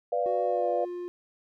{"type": "chord", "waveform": "sine", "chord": "B diminished", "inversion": "none", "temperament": "equal", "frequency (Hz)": [493.9, 587.3, 698.5], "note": ["B4", "D5", "F5"], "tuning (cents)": [0, 0, 0], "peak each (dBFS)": -29, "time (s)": [0.12, 0.85], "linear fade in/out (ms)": 5}
{"type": "tone with pitch glide", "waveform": "triangle", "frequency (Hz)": [370, 353.5], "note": ["F#4", "F4"], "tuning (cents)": [0, 21], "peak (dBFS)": -31, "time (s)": [0.26, 1.08], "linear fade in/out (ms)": 0, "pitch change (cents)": -79, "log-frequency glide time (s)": [0.44, 0.69]}
{"effects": []}